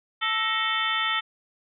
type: harmonic tone with a mistuned harmonic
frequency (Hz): 440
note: A4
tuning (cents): 0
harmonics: 2 / 3 / 4 / 5 / 6 / 7 / 8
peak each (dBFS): -35 / -28 / -29 / -31 / -37 / -30 / -31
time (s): 0.21-1.21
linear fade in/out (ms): 20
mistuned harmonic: 4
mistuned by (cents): +110
effects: none